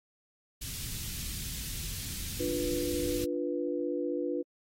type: band-stop noise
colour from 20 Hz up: pink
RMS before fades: -38 dBFS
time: 0.61-3.25 s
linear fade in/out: 10 ms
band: 150 to 3400 Hz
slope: 12 dB/octave
type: chord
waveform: sine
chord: B diminished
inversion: first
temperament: equal with one note detuned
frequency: 293.7 / 349.2 / 491.9 Hz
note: D4 / F4 / B4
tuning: 0 / 0 / -7 cents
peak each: -34 dBFS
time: 2.39-4.43 s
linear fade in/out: 20 ms
effects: AAC 48 kbps